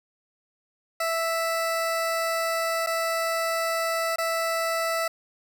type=tone with dropouts; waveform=20% pulse; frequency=659.3 Hz; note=E5; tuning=in tune; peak=-19 dBFS; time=1-5.08 s; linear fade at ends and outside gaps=5 ms; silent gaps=2.864-2.87 / 4.16-4.183 s; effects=8-bit